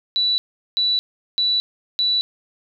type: tone bursts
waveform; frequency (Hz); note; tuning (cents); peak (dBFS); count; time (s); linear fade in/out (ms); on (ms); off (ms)
sine; 3951; B7; 0; -16; 4; 0.16-2.21; 0; 220; 390
effects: none